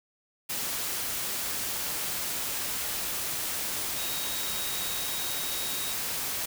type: tone in noise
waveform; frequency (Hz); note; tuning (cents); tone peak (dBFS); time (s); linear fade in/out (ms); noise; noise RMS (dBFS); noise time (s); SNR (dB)
sine; 3782; A#7; +24; -38; 3.97-5.94; 10; white; -32; 0.49-6.46; -9
effects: none